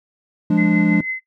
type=chord; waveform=triangle; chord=D diminished; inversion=first; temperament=equal; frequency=174.61 / 207.7 / 293.7 Hz; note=F3 / Ab3 / D4; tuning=0 / 0 / 0 cents; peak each=-15 dBFS; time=0.5-1.01 s; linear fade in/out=5 ms
type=tone with tremolo; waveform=sine; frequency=2050 Hz; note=C7; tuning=36 cents flat; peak=-19 dBFS; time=0.57-1.2 s; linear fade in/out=20 ms; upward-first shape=triangle; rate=6.1 Hz; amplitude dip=65%
effects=noise-tail reverb RT60 0.1 s tail -18 dB re dry